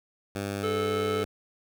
10% pulse tone, 100 Hz, G2, 35 cents sharp, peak -22 dBFS, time 0.35-1.25 s, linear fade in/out 5 ms
harmonic tone, 435.4 Hz, A4, 18 cents flat, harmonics 1 / 3 / 5 / 7 / 9, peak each -27 / -34 / -42 / -43 / -46 dBFS, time 0.63-1.24 s, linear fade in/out 10 ms
effects none

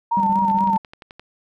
sine tone with vibrato, 919 Hz, A#5, 25 cents flat, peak -16 dBFS, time 0.11-0.78 s, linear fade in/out 10 ms, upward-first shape sine, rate 4.2 Hz, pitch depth 62 cents each way
triangle tone with tremolo, 196 Hz, G3, in tune, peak -18 dBFS, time 0.17-0.77 s, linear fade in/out 2 ms, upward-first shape square, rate 16 Hz, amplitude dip 55%
click train, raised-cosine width 0.3 ms, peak -23 dBFS, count 9, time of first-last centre 0.5-1.196 s, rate 11.5 Hz
effects none

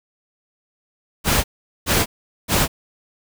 pink noise bursts, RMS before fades -17 dBFS, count 3, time 1.24-2.68 s, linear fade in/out 50 ms, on 200 ms, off 420 ms, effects none

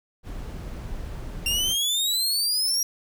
brown noise, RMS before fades -34 dBFS, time 0.23-1.76 s, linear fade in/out 50 ms
sawtooth exponential sweep, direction up, 2754 to 5720 Hz, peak -19 dBFS, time 1.46-2.83 s, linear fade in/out 2 ms
effects none

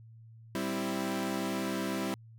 sawtooth chord, C major, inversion second, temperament equal, 196 / 261.6 / 329.6 Hz, G3 / C4 / E4, 0 / 0 / 0 cents, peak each -31 / -33 / -32 dBFS, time 0.55-2.14 s, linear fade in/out 0 ms, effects added 113 Hz sine -50 dBFS peak until 2.38 s

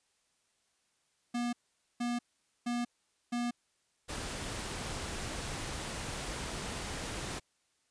square tone bursts, 240.4 Hz, B3, 46 cents flat, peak -32 dBFS, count 4, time 1.34-3.51 s, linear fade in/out 10 ms, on 190 ms, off 470 ms
pink noise, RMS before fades -39 dBFS, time 4.08-7.4 s, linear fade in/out 20 ms
effects white hiss -75 dBFS RMS until 7.9 s + resampled to 22050 Hz

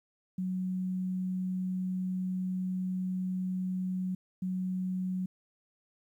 sine tone bursts at uneven times, 185 Hz, F#3, in tune, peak -30 dBFS, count 2, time 0.38-4.15 / 4.42-5.26 s, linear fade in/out 5 ms, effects 11-bit

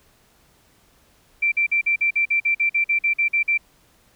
sine tone bursts, 2349 Hz, D7, in tune, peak -16 dBFS, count 15, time 1.42-3.578 s, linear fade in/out 10 ms, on 100 ms, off 47 ms, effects pink hiss -58 dBFS RMS until 4.15 s

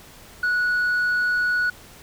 sine tone, 1467 Hz, F#6, 15 cents flat, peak -16 dBFS, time 0.43-1.7 s, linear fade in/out 5 ms, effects tanh soft clip ceiling -18 dBFS + pink hiss -46 dBFS RMS until 2.02 s

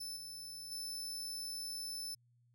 sawtooth tone with level steps, 5274 Hz, E8, in tune, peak -39 / -43 / -38 dBFS, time 0-2.15 s, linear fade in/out 10 ms, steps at 0.16 / 0.71 s, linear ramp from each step 10 ms, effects added 120 Hz sine -68 dBFS peak until 2.54 s

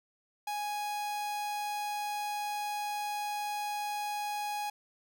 45% pulse tone, 830.6 Hz, G#5, in tune, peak -33 dBFS, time 0.47-4.7 s, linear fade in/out 5 ms, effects none

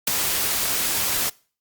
white noise with ADSR envelope, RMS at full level -17 dBFS, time 0.07-1.3 s, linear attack 6 ms, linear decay 9 ms, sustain -6 dB, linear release 15 ms, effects noise-tail reverb RT60 0.4 s tail -23 dB re dry + Opus 48 kbps

